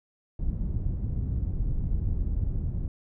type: low-pass noise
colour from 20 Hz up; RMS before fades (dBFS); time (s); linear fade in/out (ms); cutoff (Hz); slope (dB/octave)
pink; -28; 0.39-2.88; 2; 120; 12
effects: none